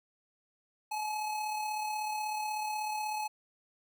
square tone with amplitude modulation, 853 Hz, G#5, 46 cents sharp, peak -32 dBFS, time 0.91-3.28 s, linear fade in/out 10 ms, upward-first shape sine, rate 36.3 Hz, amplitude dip 35%, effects none

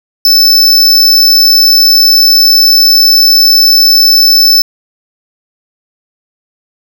square tone, 5274 Hz, E8, in tune, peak -3 dBFS, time 0.25-4.62 s, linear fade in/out 2 ms, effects none

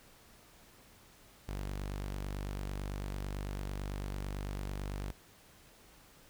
sawtooth tone, 49 Hz, G1, in tune, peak -33 dBFS, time 1.48-5.12 s, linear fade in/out 10 ms, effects pink hiss -60 dBFS RMS until 6.29 s

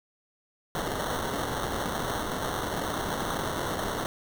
white noise with sample-and-hold, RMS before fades -31 dBFS, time 0.75-4.06 s, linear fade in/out 0 ms, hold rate 2450 Hz, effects none

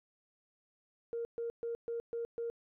sine tone bursts, 466.5 Hz, A#4, 1 cent sharp, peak -34 dBFS, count 6, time 1.13-2.5 s, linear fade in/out 0 ms, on 120 ms, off 130 ms, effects tanh soft clip ceiling -30 dBFS

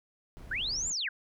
brown noise, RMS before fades -45 dBFS, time 0.37-0.92 s, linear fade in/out 0 ms
sine linear two-way sweep, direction up then down, 1405 to 7459 to 1405 Hz, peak -30 dBFS, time 0.51-1.09 s, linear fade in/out 5 ms, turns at 0.89 s
effects none

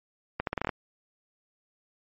accelerating click train, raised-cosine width 0.5 ms, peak -13 dBFS, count 8, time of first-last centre 0.4-0.692 s, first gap 72 ms, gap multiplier 0.81, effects MP3 32 kbps

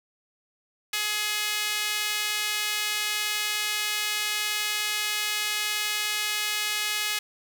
sawtooth tone with high-pass filter, 420.8 Hz, G#4, 23 cents sharp, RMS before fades -28 dBFS, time 0.93-7.19 s, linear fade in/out 5 ms, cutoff 2400 Hz, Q 1.1, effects none

